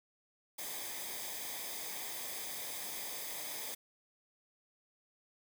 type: noise with comb filter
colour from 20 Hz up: white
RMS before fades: -42 dBFS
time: 0.58-3.75 s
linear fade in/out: 10 ms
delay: 0.71 ms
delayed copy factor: -0.65
effects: none